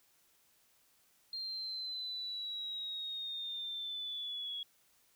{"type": "linear sweep", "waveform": "sine", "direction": "down", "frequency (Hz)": [4200, 3334], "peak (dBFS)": -38, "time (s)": [1.33, 4.63], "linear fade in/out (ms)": 2, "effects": ["white hiss -70 dBFS RMS until 5.15 s"]}